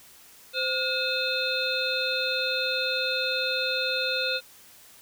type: harmonic tone with a mistuned harmonic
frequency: 518 Hz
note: C5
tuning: 17 cents flat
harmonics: 1 / 3 / 5 / 7 / 8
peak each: -31 / -31 / -31 / -31 / -31 dBFS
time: 0.53-4.41 s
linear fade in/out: 50 ms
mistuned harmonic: 3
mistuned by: -140 cents
effects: white hiss -52 dBFS RMS until 5.01 s